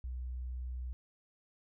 sine tone, 62.4 Hz, B1, 19 cents sharp, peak -37 dBFS, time 0.04-0.93 s, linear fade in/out 0 ms, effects none

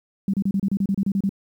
sine tone bursts, 196.1 Hz, G3, 1 cent sharp, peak -18 dBFS, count 12, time 0.28-1.293 s, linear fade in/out 2 ms, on 56 ms, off 31 ms, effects 9-bit

